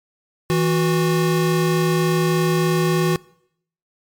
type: tone pair together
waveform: square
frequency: 163 / 365.9 Hz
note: E3 / F#4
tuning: -19 / -19 cents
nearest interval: octave + major second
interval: 1400 cents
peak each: -19 / -20 dBFS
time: 0.5-3.16 s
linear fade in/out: 0 ms
effects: noise-tail reverb RT60 0.7 s tail -23 dB re dry + MP3 96 kbps